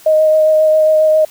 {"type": "tone with vibrato", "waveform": "sine", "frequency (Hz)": 623, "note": "D#5", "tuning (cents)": 2, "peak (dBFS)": -7, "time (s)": [0.06, 1.25], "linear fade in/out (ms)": 5, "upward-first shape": "sine", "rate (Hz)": 7.4, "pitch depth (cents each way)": 12, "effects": ["white hiss -41 dBFS RMS until 1.3 s"]}